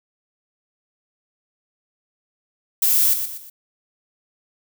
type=noise with echo; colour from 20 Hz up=violet; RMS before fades=-17 dBFS; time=2.82-3.14 s; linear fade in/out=5 ms; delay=120 ms; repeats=3; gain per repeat=-8 dB; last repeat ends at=3.5 s; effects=none